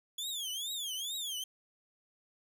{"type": "tone with vibrato", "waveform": "sawtooth", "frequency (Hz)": 3369, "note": "G#7", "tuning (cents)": 24, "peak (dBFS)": -33, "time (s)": [0.18, 1.44], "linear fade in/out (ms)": 5, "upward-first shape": "triangle", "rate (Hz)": 2.3, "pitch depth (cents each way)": 240, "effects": []}